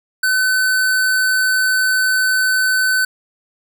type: tone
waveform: square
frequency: 1516 Hz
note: F#6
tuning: 42 cents sharp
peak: -14 dBFS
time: 0.23-3.05 s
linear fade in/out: 5 ms
effects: none